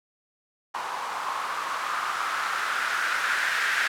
violet noise with low-pass filter sweep, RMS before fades -28 dBFS, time 0.74-3.88 s, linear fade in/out 10 ms, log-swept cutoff 960 to 1700 Hz, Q 4.1, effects none

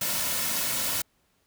white noise with comb filter, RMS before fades -28 dBFS, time 0.01-1.02 s, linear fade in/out 5 ms, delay 2.5 ms, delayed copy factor -0.5, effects pink hiss -69 dBFS RMS until 1.46 s

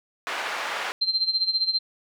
white band-pass noise, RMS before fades -30 dBFS, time 0.27-0.92 s, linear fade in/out 0 ms, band 660 to 2000 Hz, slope 12 dB/octave
sine tone with tremolo, 4139 Hz, C8, 20 cents flat, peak -18 dBFS, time 1.01-1.79 s, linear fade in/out 10 ms, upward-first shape sine, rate 15 Hz, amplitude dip 80%
effects none

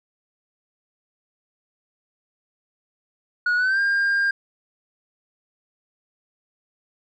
sine tone with pitch glide, 1454 to 1604 Hz, F#6 to G6, -31 to +39 cents, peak -15 dBFS, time 3.46-4.31 s, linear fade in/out 5 ms, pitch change +170 cents, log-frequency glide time 3.56-3.8 s, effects tanh soft clip ceiling -17 dBFS

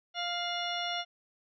harmonic tone with a mistuned harmonic, 698.5 Hz, F5, in tune, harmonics 1 / 2 / 3 / 4 / 5 / 6 / 8, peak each -36 / -40 / -41 / -38 / -38 / -45 / -46 dBFS, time 0.14-1.05 s, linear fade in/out 50 ms, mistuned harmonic 4, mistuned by +57 cents, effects none

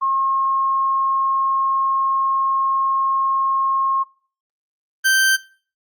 sine / 40% pulse tone pair in turn, 1077 / 1559.6 Hz, C6 / G6, +50 / -9 cents, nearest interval tritone, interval 641 cents, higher second, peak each -16 / -12 dBFS, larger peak second, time 0.01-4.04 / 5.04-5.37 s, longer first, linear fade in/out 20 ms, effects noise-tail reverb RT60 0.4 s tail -20 dB re dry + Opus 32 kbps

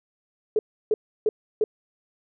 sine tone bursts, 430.7 Hz, A4, 37 cents flat, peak -17 dBFS, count 4, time 0.56-1.64 s, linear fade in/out 2 ms, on 30 ms, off 320 ms, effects none

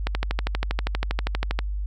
click train, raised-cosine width 0.3 ms, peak -9 dBFS, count 20, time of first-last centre 0.07-1.59 s, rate 12.5 Hz, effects added 50 Hz sine -25 dBFS peak until 1.86 s

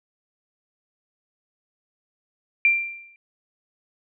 sine tone with exponential decay, 2367 Hz, D7, 13 cents sharp, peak -12 dBFS, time 2.65-3.16 s, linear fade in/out 1 ms, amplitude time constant 110 ms, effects none

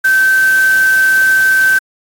sine tone in noise, 1546 Hz, G6, 24 cents flat, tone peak -7 dBFS, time 0.04-1.79 s, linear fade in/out 10 ms, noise white, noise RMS -25 dBFS, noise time 0.04-1.79 s, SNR +15 dB, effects AAC 64 kbps

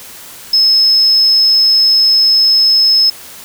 sine tone, 5190 Hz, E8, 28 cents flat, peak -6 dBFS, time 0.53-3.1 s, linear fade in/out 5 ms, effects white hiss -33 dBFS RMS until 3.44 s

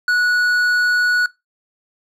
sine tone with hard clipping, 1467 Hz, F#6, 15 cents flat, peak -15 dBFS, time 0.08-1.26 s, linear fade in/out 2 ms, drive 6 dB, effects noise-tail reverb RT60 0.2 s tail -19 dB re dry

